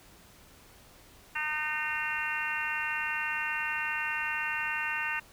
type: harmonic tone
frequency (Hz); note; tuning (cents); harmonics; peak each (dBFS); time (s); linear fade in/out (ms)
305.1; D#4; -34; 3 / 4 / 5 / 6 / 7 / 8 / 9; -39 / -41 / -36 / -35 / -41 / -41 / -35; 1.35-5.2; 10
effects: pink hiss -56 dBFS RMS until 5.32 s